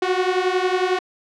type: beating tone pair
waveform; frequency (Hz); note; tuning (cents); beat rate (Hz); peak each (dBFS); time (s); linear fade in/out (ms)
sawtooth; 362.8 / 373.8; F#4 / F#4; -34 / +18; 11; -17; 0.02-0.99; 5
effects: low-pass 4000 Hz 12 dB/octave